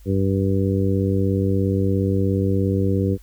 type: harmonic tone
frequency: 97 Hz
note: G2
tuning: 18 cents flat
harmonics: 1 / 2 / 3 / 4 / 5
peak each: -20 / -23 / -25 / -26 / -27 dBFS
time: 0.05-3.18 s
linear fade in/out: 50 ms
effects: added 50 Hz sine -42 dBFS peak until 3.22 s + white hiss -57 dBFS RMS until 3.22 s